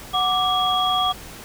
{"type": "tone cluster", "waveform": "sine", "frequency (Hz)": [740, 1173, 3311], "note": ["F#5", "D6", "G#7"], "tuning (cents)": [0, -2, -6], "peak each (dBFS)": -22, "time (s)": [0.13, 1.13], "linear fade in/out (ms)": 20, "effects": ["pink hiss -39 dBFS RMS until 1.44 s"]}